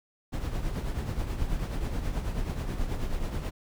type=noise with tremolo; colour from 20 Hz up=brown; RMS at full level=-28 dBFS; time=0.32-3.51 s; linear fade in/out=20 ms; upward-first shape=triangle; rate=9.3 Hz; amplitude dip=60%; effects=none